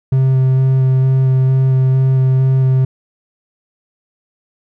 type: tone with vibrato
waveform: triangle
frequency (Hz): 131.5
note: C3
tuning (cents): +9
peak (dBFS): -7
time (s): 0.12-2.85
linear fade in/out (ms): 5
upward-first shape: square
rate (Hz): 2.2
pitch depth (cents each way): 9
effects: none